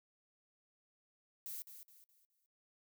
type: noise with echo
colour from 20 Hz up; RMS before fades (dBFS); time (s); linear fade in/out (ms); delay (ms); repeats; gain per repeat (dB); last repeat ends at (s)
violet; -45; 1.46-1.62; 0; 210; 4; -9; 2.46
effects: noise-tail reverb RT60 0.1 s tail -20 dB re dry